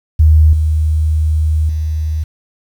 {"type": "tone with level steps", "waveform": "sine", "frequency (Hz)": 77.78, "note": "D#2", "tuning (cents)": 0, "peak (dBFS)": [-4, -10, -14], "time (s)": [0.19, 2.24], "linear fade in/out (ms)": 10, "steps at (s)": [0.53, 1.69], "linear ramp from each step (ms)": 2, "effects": ["7-bit"]}